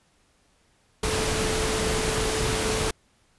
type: tone in noise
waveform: sine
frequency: 437.5 Hz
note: A4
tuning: 10 cents flat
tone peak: -29 dBFS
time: 1.03-2.91 s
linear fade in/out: 5 ms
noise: pink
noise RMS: -26 dBFS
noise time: 1.03-2.91 s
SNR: -6 dB
effects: pink hiss -64 dBFS RMS until 3.38 s + resampled to 24000 Hz